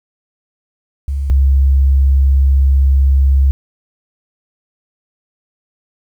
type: tone pair in turn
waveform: sine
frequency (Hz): 69.3 / 67.91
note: C#2 / C#2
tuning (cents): 0 / -35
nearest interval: unison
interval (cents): 35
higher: first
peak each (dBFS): -15 / -7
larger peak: second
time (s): 1.08-1.3 / 1.3-3.51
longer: second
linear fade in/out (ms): 0
effects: 8-bit